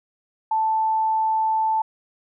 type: tone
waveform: sine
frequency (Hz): 880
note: A5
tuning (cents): 0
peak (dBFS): -18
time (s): 0.51-1.82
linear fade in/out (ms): 5
effects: none